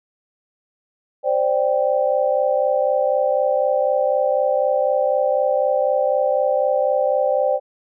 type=chord; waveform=sine; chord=C suspended second; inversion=none; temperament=equal; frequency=523.3 / 587.3 / 784 Hz; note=C5 / D5 / G5; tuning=0 / 0 / 0 cents; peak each=-19 / -19 / -23 dBFS; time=1.23-7.6 s; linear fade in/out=50 ms; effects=none